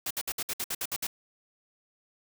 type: noise bursts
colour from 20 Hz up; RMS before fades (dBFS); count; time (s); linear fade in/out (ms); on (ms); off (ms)
white; -32; 10; 0.06-1.07; 5; 47; 60
effects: none